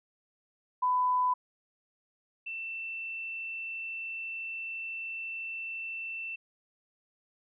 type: tone pair in turn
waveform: sine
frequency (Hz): 1000 / 2677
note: B5 / E7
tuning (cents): +21 / +26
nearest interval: octave + perfect fourth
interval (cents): 1705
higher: second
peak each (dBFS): -24 / -35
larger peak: first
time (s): 0.82-1.34 / 2.46-6.36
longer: second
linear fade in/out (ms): 10
effects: none